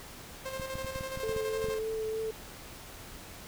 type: tone with tremolo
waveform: sawtooth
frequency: 529 Hz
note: C5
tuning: 19 cents sharp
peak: -31 dBFS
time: 0.45-1.79 s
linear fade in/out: 10 ms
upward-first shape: square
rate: 12 Hz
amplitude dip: 45%
type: clicks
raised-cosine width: 5 ms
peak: -27 dBFS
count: 10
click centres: 0.598 / 0.755 / 0.846 / 0.959 / 1.009 / 1.174 / 1.294 / 1.364 / 1.643 / 1.686 s
type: tone with vibrato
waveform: sine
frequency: 440 Hz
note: A4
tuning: in tune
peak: -31 dBFS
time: 1.23-2.31 s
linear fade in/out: 5 ms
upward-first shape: triangle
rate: 3.3 Hz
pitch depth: 16 cents each way
effects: pink hiss -47 dBFS RMS until 3.47 s